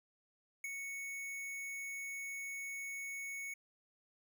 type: tone with ADSR envelope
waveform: square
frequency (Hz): 2217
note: C#7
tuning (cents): 0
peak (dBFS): -38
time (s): 0.64-3.54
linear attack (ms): 3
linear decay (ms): 22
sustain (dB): -4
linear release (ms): 6
effects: none